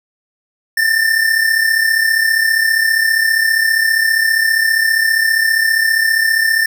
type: tone pair together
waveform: square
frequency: 1765 / 1800 Hz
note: A6 / A6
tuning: +5 / +39 cents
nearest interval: unison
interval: 34 cents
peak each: -18 / -13 dBFS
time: 0.77-6.66 s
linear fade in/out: 5 ms
effects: none